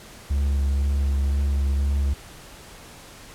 triangle tone with vibrato, 69.6 Hz, C#2, 8 cents sharp, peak -17 dBFS, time 0.3-2.14 s, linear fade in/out 10 ms, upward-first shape sine, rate 2 Hz, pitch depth 14 cents each way, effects pink hiss -44 dBFS RMS until 3.34 s + low-pass 12000 Hz 12 dB/octave

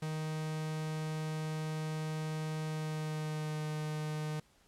45% pulse tone with pitch glide, 156.1 to 153.33 Hz, D#3 to D#3, +6 to -25 cents, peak -35 dBFS, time 0.02-4.4 s, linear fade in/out 5 ms, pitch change -31 cents, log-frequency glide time 2.64-3.64 s, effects pink hiss -67 dBFS RMS until 4.67 s + low-pass 11000 Hz 12 dB/octave

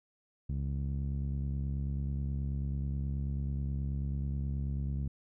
sawtooth tone with low-pass filter, 69.3 Hz, C#2, in tune, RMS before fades -34 dBFS, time 0.49-5.08 s, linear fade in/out 5 ms, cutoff 170 Hz, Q 1.7, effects none

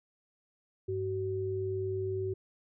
sine tone pair together, 100.2 / 378.3 Hz, G2 / F#4, +38 / +38 cents, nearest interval octave + major seventh, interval 2300 cents, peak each -36 / -32 dBFS, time 0.88-2.34 s, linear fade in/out 10 ms, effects none

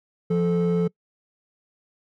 triangle tone pair together, 173.3 / 436.3 Hz, F3 / A4, -13 / -15 cents, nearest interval octave + major third, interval 1598 cents, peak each -18 / -20 dBFS, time 0.3-0.88 s, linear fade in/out 10 ms, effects noise-tail reverb RT60 0.1 s tail -25 dB re dry + tanh soft clip ceiling -12 dBFS

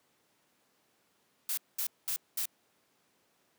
blue noise bursts, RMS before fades -33 dBFS, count 4, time 1.49-2.456 s, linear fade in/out 2 ms, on 84 ms, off 210 ms, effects pink hiss -71 dBFS RMS until 3.58 s + high-pass 200 Hz 12 dB/octave

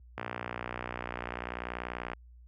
click train, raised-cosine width 0.5 ms, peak -20 dBFS, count 119, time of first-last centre 0.18-2.134 s, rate 60.4 Hz, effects added 60 Hz sine -48 dBFS peak until 2.47 s + high-pass 60 Hz 12 dB/octave

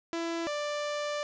sawtooth tone pair in turn, 334.1 / 589.5 Hz, E4 / D5, +23 / +6 cents, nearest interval minor seventh, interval 983 cents, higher second, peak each -27 dBFS, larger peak neither, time 0.13-0.47 / 0.47-1.23 s, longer second, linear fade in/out 0 ms, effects resampled to 16000 Hz + 11-bit

